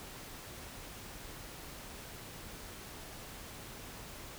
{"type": "silence", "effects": ["pink hiss -48 dBFS RMS until 4.38 s"]}